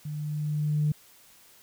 sine tone with level ramp, 150.1 Hz, D3, 38 cents sharp, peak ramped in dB -32 to -20 dBFS, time 0.05-0.92 s, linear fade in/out 5 ms, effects tanh soft clip ceiling -17 dBFS + white hiss -56 dBFS RMS until 1.62 s

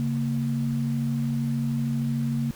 sine tone pair together, 137.7 / 230.8 Hz, C#3 / A#3, -11 / -17 cents, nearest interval major sixth, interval 894 cents, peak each -26 dBFS, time 0-2.51 s, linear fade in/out 0 ms, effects pink hiss -47 dBFS RMS until 2.55 s

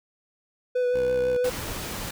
triangle tone with vibrato, 496.2 Hz, B4, 8 cents sharp, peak -19 dBFS, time 0.75-1.5 s, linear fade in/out 10 ms, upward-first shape sine, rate 6 Hz, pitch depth 16 cents each way
10% pulse tone, 64 Hz, C2, 38 cents flat, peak -28 dBFS, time 0.94-1.37 s, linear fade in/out 5 ms
pink noise, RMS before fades -33 dBFS, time 1.44-2.11 s, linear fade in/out 5 ms
effects none

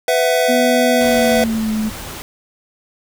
square chord, B suspended fourth, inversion none, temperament equal with one note detuned, 500.8 / 659.3 / 740 Hz, B4 / E5 / F#5, +24 / 0 / 0 cents, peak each -17 / -17 / -22 dBFS, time 0.08-1.44 s, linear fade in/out 2 ms
sine tone with pitch glide, 246.5 to 217.1 Hz, B3 to A3, -3 to -23 cents, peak -16 dBFS, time 0.48-1.9 s, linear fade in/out 20 ms, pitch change -220 cents, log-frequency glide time 0.92-1.71 s
pink noise, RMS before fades -30 dBFS, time 1.01-2.22 s, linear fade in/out 0 ms
effects none

